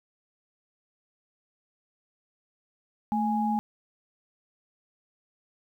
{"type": "tone pair together", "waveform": "sine", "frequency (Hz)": [220, 830.6], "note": ["A3", "G#5"], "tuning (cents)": [0, 0], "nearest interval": "octave + major seventh", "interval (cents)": 2300, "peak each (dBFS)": [-26, -27], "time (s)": [3.12, 3.59], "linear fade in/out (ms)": 0, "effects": ["10-bit"]}